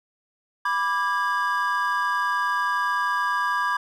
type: chord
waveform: triangle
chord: G# diminished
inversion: first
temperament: equal with one note detuned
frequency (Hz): 987.8 / 1174.7 / 1636.5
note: B5 / D6 / G#6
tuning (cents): 0 / 0 / -26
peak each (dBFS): -24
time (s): 0.65-3.77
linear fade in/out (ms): 5
effects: none